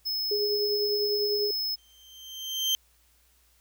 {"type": "tone", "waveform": "square", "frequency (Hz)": 5190, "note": "E8", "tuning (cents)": -28, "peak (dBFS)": -28, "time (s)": [0.05, 1.76], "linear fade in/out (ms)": 20}
{"type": "tone with tremolo", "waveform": "sine", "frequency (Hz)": 414, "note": "G#4", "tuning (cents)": -5, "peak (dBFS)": -24, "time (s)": [0.31, 1.51], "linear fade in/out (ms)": 5, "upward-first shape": "triangle", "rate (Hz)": 10, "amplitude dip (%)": 50}
{"type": "tone with exponential growth", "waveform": "35% pulse", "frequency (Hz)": 3136, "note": "G7", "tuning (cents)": 0, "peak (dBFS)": -20, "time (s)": [1.78, 2.75], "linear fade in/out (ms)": 0, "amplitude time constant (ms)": 210}
{"effects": ["added 60 Hz sine -65 dBFS peak until 3.6 s", "white hiss -65 dBFS RMS until 3.6 s"]}